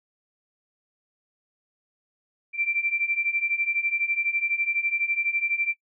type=beating tone pair; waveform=sine; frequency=2344 / 2356 Hz; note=D7 / D7; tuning=-4 / +5 cents; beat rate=12 Hz; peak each=-28 / -25 dBFS; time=2.53-5.75 s; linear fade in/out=50 ms; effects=noise-tail reverb RT60 0.1 s tail -23 dB re dry